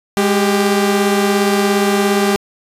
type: tone pair together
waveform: sawtooth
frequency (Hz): 205.3 / 393.4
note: G#3 / G4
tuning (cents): -20 / +6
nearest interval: major seventh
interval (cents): 1126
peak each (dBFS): -11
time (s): 0.17-2.36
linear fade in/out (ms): 0
effects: resampled to 32000 Hz